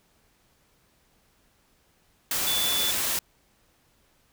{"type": "tone in noise", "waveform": "sine", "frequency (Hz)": 3472, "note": "A7", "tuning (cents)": -24, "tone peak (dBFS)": -26, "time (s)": [2.47, 2.91], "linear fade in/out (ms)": 2, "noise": "white", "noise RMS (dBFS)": -27, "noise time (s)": [2.31, 3.19], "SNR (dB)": -2, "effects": ["pink hiss -65 dBFS RMS until 4.32 s"]}